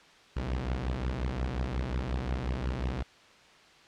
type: beating tone pair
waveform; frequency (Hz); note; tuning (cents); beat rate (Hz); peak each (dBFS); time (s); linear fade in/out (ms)
sawtooth; 60.3 / 65.9; B1 / C2; -41 / +13; 5.6; -29; 0.36-3.03; 10
effects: white hiss -56 dBFS RMS until 3.87 s + low-pass 4000 Hz 12 dB/octave